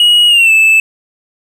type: tone with pitch glide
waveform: triangle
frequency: 2900 to 2629 Hz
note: F#7 to E7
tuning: -35 to -5 cents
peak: -3 dBFS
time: 0-0.8 s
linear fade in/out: 2 ms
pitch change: -170 cents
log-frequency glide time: 0.28-0.51 s
effects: none